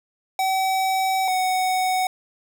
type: tone pair in turn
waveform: square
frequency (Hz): 762 / 744.6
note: G5 / F#5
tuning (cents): -49 / +11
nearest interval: unison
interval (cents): 40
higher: first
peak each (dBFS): -20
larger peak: neither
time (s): 0.39-1.28 / 1.28-2.07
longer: first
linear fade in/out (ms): 2
effects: none